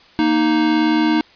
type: tone pair together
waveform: square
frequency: 233.1 / 311.1 Hz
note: A#3 / D#4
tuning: 0 / 0 cents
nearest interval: perfect fourth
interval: 500 cents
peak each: -21 / -15 dBFS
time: 0.19-1.21 s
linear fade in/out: 0 ms
effects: white hiss -48 dBFS RMS until 1.35 s + resampled to 11025 Hz